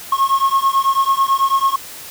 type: beating tone pair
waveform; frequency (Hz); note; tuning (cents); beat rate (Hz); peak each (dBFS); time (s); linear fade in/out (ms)
triangle; 1081 / 1090.1; C#6 / C#6; -44 / -29; 9.1; -14; 0.12-1.76; 5
effects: white hiss -34 dBFS RMS until 2.1 s